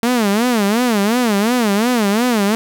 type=tone with vibrato; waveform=sawtooth; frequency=223 Hz; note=A3; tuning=23 cents sharp; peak=-9 dBFS; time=0.03-2.55 s; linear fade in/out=0 ms; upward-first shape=sine; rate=2.8 Hz; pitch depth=210 cents each way; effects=none